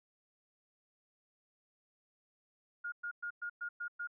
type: tone bursts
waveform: sine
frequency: 1424 Hz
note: F6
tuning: 33 cents sharp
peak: -37 dBFS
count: 7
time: 2.84-4.074 s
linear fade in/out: 10 ms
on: 82 ms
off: 110 ms
effects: none